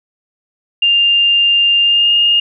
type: tone with pitch glide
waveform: sine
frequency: 2800 to 2834 Hz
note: F7 to F7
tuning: +4 to +25 cents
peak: -8 dBFS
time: 0.82-2.4 s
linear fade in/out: 5 ms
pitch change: +21 cents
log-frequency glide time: 1.82-2.12 s
effects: none